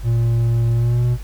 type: tone with pitch glide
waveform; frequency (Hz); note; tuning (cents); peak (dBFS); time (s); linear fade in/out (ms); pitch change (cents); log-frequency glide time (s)
triangle; 116.54 to 121.7; A#2 to B2; 0 to -25; -12; 0.03-1.18; 50; +75; 0.73-1.06
effects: added 50 Hz sine -28 dBFS peak until 1.23 s + pink hiss -45 dBFS RMS until 1.23 s